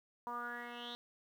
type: tone with low-pass filter sweep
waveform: 10% pulse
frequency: 240 Hz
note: B3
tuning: 49 cents flat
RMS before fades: -44 dBFS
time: 0.27-0.95 s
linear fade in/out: 0 ms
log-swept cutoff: 1000 to 3900 Hz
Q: 7.5
effects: 11-bit